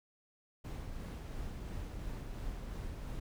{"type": "noise with tremolo", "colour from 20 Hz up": "brown", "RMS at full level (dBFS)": -41, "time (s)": [0.64, 3.2], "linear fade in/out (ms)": 10, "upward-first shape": "sine", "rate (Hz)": 2.9, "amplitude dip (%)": 25, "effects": []}